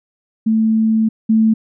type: tone pair in turn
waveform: sine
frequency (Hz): 221 / 221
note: A3 / A3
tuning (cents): +8 / +8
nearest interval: unison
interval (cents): 0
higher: neither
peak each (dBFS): -11 / -9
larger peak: second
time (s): 0.46-1.09 / 1.29-1.54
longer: first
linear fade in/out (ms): 10
effects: none